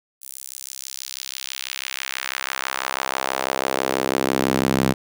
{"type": "tone with high-pass filter sweep", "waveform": "sawtooth", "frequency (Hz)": 66.1, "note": "C2", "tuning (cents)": 18, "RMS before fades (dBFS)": -25, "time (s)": [0.21, 4.94], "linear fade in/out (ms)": 20, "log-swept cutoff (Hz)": [10000, 180], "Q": 1.2, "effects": []}